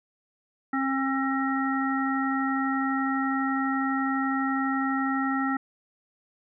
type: harmonic tone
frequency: 268.8 Hz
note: C4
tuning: 47 cents sharp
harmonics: 1 / 3 / 5 / 7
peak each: -26 / -32 / -30 / -33 dBFS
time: 0.73-5.57 s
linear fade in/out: 5 ms
effects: none